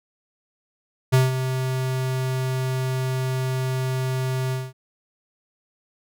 square tone with ADSR envelope, 130 Hz, C3, 11 cents flat, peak -13 dBFS, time 1.12-4.73 s, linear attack 19 ms, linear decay 170 ms, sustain -10 dB, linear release 210 ms, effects none

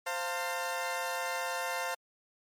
20% pulse chord, F major, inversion second, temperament equal with one note detuned, 523.3 / 698.5 / 901.6 Hz, C5 / F5 / A5, 0 / 0 / +42 cents, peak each -32 dBFS, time 0.06-1.95 s, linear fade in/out 10 ms, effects MP3 64 kbps

